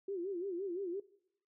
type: tone with vibrato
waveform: sine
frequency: 370 Hz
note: F#4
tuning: in tune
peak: -36 dBFS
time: 0.08-1 s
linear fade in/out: 5 ms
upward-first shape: sine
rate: 5.8 Hz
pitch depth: 150 cents each way
effects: noise-tail reverb RT60 0.7 s tail -19 dB re dry